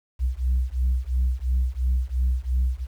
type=beating tone pair; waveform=sine; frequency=61.74 / 64.64 Hz; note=B1 / C2; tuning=0 / -20 cents; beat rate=2.9 Hz; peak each=-22 dBFS; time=0.19-2.87 s; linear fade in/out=50 ms; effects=tanh soft clip ceiling -16 dBFS + 9-bit

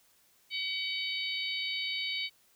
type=harmonic tone; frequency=756 Hz; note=F#5; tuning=37 cents sharp; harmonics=3 / 4 / 5 / 6; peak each=-36 / -37 / -38 / -39 dBFS; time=0.5-2.3 s; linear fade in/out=50 ms; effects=white hiss -66 dBFS RMS until 2.55 s

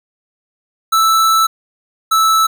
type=tone pair in turn; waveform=square; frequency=1318.5 / 1312.3 Hz; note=E6 / E6; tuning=0 / -8 cents; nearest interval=unison; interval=8 cents; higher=first; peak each=-10 dBFS; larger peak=neither; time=0.92-1.47 / 2.11-2.47 s; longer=first; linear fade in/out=10 ms; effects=none

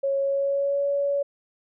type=tone with pitch glide; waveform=sine; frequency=550 to 564.8 Hz; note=C#5 to C#5; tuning=-14 to +32 cents; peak=-21 dBFS; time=0.03-1.23 s; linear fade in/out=10 ms; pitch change=+46 cents; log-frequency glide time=0.18-0.88 s; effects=none

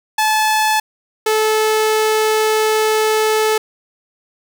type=tone pair in turn; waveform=sawtooth; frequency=865 / 434.3 Hz; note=A5 / A4; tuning=-30 / -23 cents; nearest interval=octave; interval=1193 cents; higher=first; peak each=-9 dBFS; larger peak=neither; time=0.18-0.8 / 1.26-3.58 s; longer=second; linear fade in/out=5 ms; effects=none

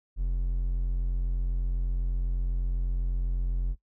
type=tone; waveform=triangle; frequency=44 Hz; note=F1; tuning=14 cents sharp; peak=-23 dBFS; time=0.16-3.76 s; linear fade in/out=50 ms; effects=noise-tail reverb RT60 0.1 s tail -19 dB re dry

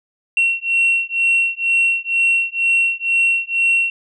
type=beating tone pair; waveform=sine; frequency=2726 / 2728.1 Hz; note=F7 / F7; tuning=-43 / -41 cents; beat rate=2.1 Hz; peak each=-16 dBFS; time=0.37-3.9 s; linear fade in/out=2 ms; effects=tanh soft clip ceiling -9 dBFS

